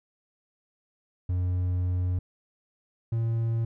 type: tone pair in turn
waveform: triangle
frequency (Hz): 90.2 / 114.47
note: F#2 / A#2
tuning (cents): -44 / -31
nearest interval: major third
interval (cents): 413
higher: second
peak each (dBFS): -22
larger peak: neither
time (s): 1.29-2.19 / 3.12-3.65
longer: first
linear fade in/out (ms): 5
effects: none